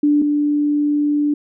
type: tone pair in turn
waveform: sine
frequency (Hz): 293.7 / 293.7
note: D4 / D4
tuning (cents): 0 / 0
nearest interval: unison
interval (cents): 0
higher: neither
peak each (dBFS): -11 / -14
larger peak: first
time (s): 0.03-0.22 / 0.22-1.34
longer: second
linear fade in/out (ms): 5
effects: none